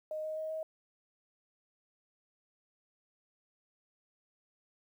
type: tone with pitch steps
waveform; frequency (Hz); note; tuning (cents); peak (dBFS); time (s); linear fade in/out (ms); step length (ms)
sine; 620 / 624.7 / 629.4 / 634.1; D#5 / D#5 / D#5 / D#5; -6 / +7 / +20 / +33; -35; 0.11-0.63; 2; 130
effects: 11-bit